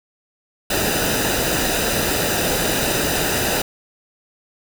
pink noise with comb filter, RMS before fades -20 dBFS, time 0.7-3.62 s, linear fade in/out 5 ms, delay 0.91 ms, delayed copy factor -0.6, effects none

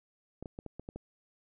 clicks, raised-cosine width 2 ms, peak -28 dBFS, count 7, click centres 0.426 / 0.458 / 0.589 / 0.663 / 0.796 / 0.889 / 0.96 s, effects none

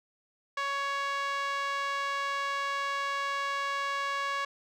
5% pulse tone with band-pass filter, 558 Hz, C#5, 11 cents sharp, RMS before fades -32 dBFS, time 0.57-4.45 s, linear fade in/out 5 ms, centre 1200 Hz, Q 1.9, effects none

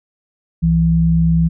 sine tone pair together, 65.8 / 164.99 Hz, C2 / E3, +10 / +2 cents, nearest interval octave + major third, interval 1592 cents, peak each -18 / -11 dBFS, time 0.62-1.49 s, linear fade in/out 20 ms, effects none

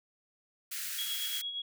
white high-pass noise, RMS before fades -38 dBFS, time 0.71-1.42 s, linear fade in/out 10 ms, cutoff 1400 Hz, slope 48 dB/octave
sine tone with tremolo, 3322 Hz, G#7, in tune, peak -33 dBFS, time 0.98-1.62 s, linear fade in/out 5 ms, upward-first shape sine, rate 8.7 Hz, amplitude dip 50%
effects none

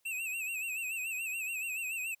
square tone with vibrato, 2621 Hz, E7, 11 cents flat, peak -35 dBFS, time 0.05-2.15 s, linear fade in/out 10 ms, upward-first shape sine, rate 7 Hz, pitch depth 91 cents each way, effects white hiss -75 dBFS RMS until 2.2 s + high-pass 60 Hz 12 dB/octave

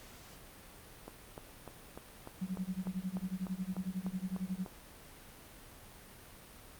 click train, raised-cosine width 1 ms, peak -30 dBFS, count 13, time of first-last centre 1.08-4.662 s, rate 3.35 Hz
sine tone with tremolo, 186.4 Hz, F#3, 13 cents sharp, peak -32 dBFS, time 2.41-4.66 s, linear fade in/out 10 ms, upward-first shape sine, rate 11 Hz, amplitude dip 95%
effects pink hiss -54 dBFS RMS until 6.79 s + Opus 48 kbps

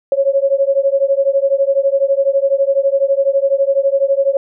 sine beating tone pair, 544 / 556 Hz, C#5 / C#5, -33 / +5 cents, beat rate 12 Hz, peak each -14 dBFS, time 0.12-4.37 s, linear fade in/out 2 ms, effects none

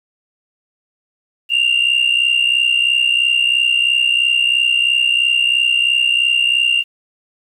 sine tone pair together, 2761 / 2824 Hz, F7 / F7, -20 / +19 cents, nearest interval unison, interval 39 cents, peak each -13 dBFS, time 1.49-6.84 s, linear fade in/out 50 ms, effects tanh soft clip ceiling -8 dBFS + 8-bit

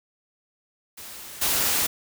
white noise with level steps, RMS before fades -40 / -23 dBFS, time 0.97-1.87 s, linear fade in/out 10 ms, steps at 1.41 s, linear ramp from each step 10 ms, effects none

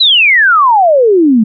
sine exponential sweep, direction down, 4093 to 208.3 Hz, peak -4 dBFS, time 0-1.44 s, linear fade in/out 10 ms, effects none

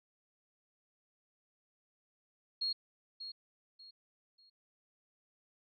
sine tone with echo, 4287 Hz, C8, 41 cents sharp, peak -32 dBFS, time 2.61-2.73 s, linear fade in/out 10 ms, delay 590 ms, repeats 3, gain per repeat -10 dB, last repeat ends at 4.5 s, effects none

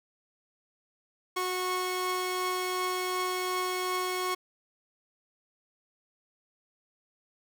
sawtooth tone pair together, 366.9 / 1098 Hz, F#4 / C#6, -15 / -17 cents, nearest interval octave + perfect fifth, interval 1898 cents, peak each -28 dBFS, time 1.36-4.35 s, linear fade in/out 10 ms, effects none

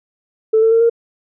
sine tone with pitch steps, 440 / 447.9 / 456 / 464.3 Hz, A4 / A4 / A#4 / A#4, 0 / +31 / -38 / -7 cents, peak -8 dBFS, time 0.53-0.898 s, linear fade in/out 10 ms, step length 92 ms, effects tanh soft clip ceiling -4 dBFS

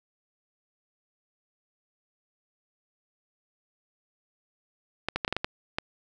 clicks, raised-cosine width 0.3 ms, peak -11 dBFS, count 8, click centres 5.086 / 5.16 / 5.248 / 5.279 / 5.326 / 5.366 / 5.445 / 5.785 s, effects none

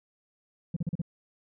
sine tone bursts, 168.2 Hz, E3, 35 cents sharp, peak -24 dBFS, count 5, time 0.74-1.017 s, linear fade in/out 5 ms, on 25 ms, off 38 ms, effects tanh soft clip ceiling -25 dBFS

